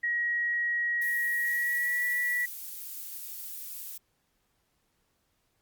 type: tone with pitch glide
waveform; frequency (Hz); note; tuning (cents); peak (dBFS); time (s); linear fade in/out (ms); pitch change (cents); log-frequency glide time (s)
sine; 1900 to 1948.9; A#6 to B6; +33 to -23; -26; 0.03-2.46; 10; +44; 1.41-2.06
type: noise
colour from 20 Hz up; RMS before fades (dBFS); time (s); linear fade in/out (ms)
violet; -40; 1.01-3.98; 10
effects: pink hiss -74 dBFS RMS until 5.61 s + Opus 48 kbps